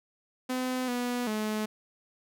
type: tone with pitch steps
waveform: sawtooth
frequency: 254.8 / 244.8 / 214.6 Hz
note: C4 / B3 / A3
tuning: -46 / -15 / -43 cents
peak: -25 dBFS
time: 0.49-1.66 s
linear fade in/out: 10 ms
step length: 390 ms
effects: none